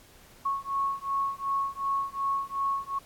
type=beating tone pair; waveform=sine; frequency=1100 / 1102.7 Hz; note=C#6 / C#6; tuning=-14 / -9 cents; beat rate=2.7 Hz; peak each=-30 dBFS; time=0.45-2.99 s; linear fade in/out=10 ms; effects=pink hiss -55 dBFS RMS until 3.05 s + AAC 64 kbps